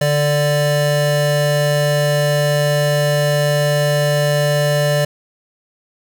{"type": "tone pair together", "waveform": "square", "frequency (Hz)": [146.83, 587.9], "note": ["D3", "D5"], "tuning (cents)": [0, 2], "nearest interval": "2 octaves", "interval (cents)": 2402, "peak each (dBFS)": -17, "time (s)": [0.01, 5.05], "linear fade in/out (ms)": 5, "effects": []}